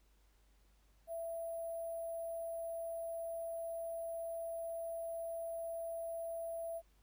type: tone with sample-and-hold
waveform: sine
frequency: 666 Hz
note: E5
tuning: 18 cents sharp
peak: -39 dBFS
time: 1.07-6.82 s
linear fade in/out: 50 ms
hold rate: 11025 Hz
effects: added 50 Hz sine -67 dBFS peak until 7.02 s + pink hiss -75 dBFS RMS until 7.02 s